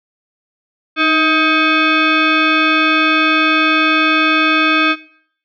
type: tone with frequency modulation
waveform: sine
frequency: 640 Hz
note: D#5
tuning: 49 cents sharp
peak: -10 dBFS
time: 0.96-4.96 s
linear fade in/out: 50 ms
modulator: 950 Hz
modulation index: 2.8
effects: noise-tail reverb RT60 0.6 s tail -19 dB re dry